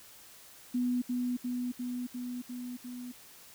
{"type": "tone with echo", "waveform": "sine", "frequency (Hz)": 246.9, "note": "B3", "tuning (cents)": 0, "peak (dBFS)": -27, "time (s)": [0.74, 1.02], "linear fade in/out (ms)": 10, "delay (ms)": 350, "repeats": 6, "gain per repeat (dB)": -2, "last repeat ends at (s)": 3.12, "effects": ["white hiss -54 dBFS RMS until 3.54 s"]}